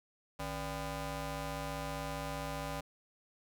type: ring-modulated tone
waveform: 15% pulse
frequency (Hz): 213.6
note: G#3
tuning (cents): +49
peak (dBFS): -28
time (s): 0.39-2.81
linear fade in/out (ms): 10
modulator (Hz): 368
effects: none